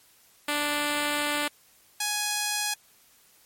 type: tone pair in turn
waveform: 5% pulse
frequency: 293.7 / 834.1 Hz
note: D4 / G#5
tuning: 0 / +7 cents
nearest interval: octave + tritone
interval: 1807 cents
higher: second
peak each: -14 dBFS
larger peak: neither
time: 0.48-1.48 / 2-2.74 s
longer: first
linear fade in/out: 5 ms
effects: white hiss -59 dBFS RMS until 3.45 s + MP3 64 kbps